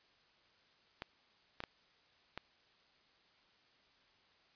clicks, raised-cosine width 0.3 ms, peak -25 dBFS, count 4, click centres 1.021 / 1.604 / 1.638 / 2.376 s, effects white hiss -69 dBFS RMS until 4.55 s + resampled to 11025 Hz

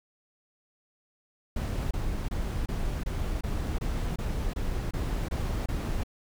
brown noise bursts, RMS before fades -30 dBFS, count 12, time 1.56-6.035 s, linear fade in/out 5 ms, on 350 ms, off 25 ms, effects none

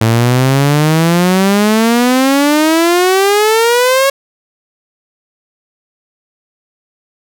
sawtooth exponential sweep, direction up, 110.1 to 554 Hz, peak -4 dBFS, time 0.01-4.1 s, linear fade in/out 5 ms, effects none

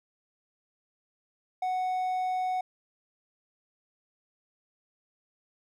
triangle tone, 740 Hz, F#5, in tune, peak -25 dBFS, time 1.62-2.61 s, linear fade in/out 5 ms, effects none

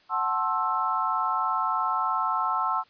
sine chord, F# half-diminished seventh, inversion none, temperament equal with one note detuned, 740 / 880 / 1061.7 / 1318.5 Hz, F#5 / A5 / C6 / E6, 0 / 0 / +25 / 0 cents, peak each -32 / -30 / -28 / -27 dBFS, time 0.09-2.84 s, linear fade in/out 50 ms, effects white hiss -60 dBFS RMS until 2.89 s + resampled to 11025 Hz

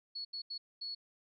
sine tone bursts at uneven times, 4382 Hz, C#8, 21 cents flat, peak -38 dBFS, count 4, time 0.15-0.25 / 0.33-0.42 / 0.5-0.58 / 0.81-0.95 s, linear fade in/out 10 ms, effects MP3 48 kbps

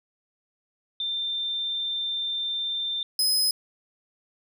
sine / sawtooth tone pair in turn, 3581 / 5064 Hz, A7 / D#8, +30 / +30 cents, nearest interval tritone, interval 600 cents, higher second, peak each -26 / -18 dBFS, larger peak second, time 1-3.03 / 3.19-3.51 s, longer first, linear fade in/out 2 ms, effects none

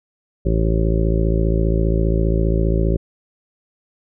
harmonic tone, 55 Hz, A1, in tune, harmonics 1 / 2 / 3 / 4 / 5 / 6 / 7 / 8 / 9 / 10, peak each -17 / -23 / -22 / -30 / -30 / -27 / -24 / -34 / -34 / -29 dBFS, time 0.45-2.97 s, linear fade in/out 10 ms, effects none

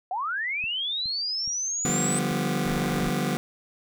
sine linear sweep, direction up, 698.5 to 8160 Hz, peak -26 dBFS, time 0.11-2.19 s, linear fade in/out 2 ms
click train, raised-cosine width 5 ms, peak -33 dBFS, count 5, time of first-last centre 0.64-2.314 s, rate 2.39 Hz
sawtooth chord, G dominant seventh, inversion second, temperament just, 147 / 176.4 / 196 / 245 Hz, D3 / F3 / G3 / B3, +2 / +18 / 0 / -14 cents, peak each -26 dBFS, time 1.85-3.37 s, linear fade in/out 0 ms
pink low-pass noise, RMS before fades -36 dBFS, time 2.65-3.1 s, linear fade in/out 5 ms, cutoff 2300 Hz, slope 48 dB/octave
effects none

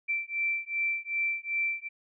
sine beating tone pair, 2340 / 2342.6 Hz, D7 / D7, -7 / -5 cents, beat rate 2.6 Hz, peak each -31 dBFS, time 0.08-1.89 s, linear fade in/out 20 ms, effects none

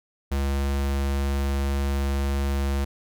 square tone, 69.3 Hz, C#2, in tune, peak -23 dBFS, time 0.31-2.85 s, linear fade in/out 10 ms, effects none

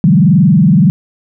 sine tone with frequency modulation, 174.61 Hz, F3, in tune, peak -4 dBFS, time 0.04-0.9 s, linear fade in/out 0 ms, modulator 21.5 Hz, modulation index 1.6, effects none

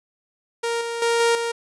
sawtooth tone with level steps, 466.2 Hz, A#4, in tune, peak -18 / -22 / -14 / -12 / -19 dBFS, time 0.63-1.52 s, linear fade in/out 10 ms, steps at 0.81 / 1.02 / 1.2 / 1.35 s, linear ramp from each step 2 ms, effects resampled to 24000 Hz

